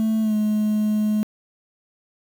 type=tone with pitch glide; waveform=sine; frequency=220 to 212.8 Hz; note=A3 to G#3; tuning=0 to +42 cents; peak=-15 dBFS; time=0-1.23 s; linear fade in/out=0 ms; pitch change=-58 cents; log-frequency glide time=0.21-0.35 s; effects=tanh soft clip ceiling -17 dBFS + 7-bit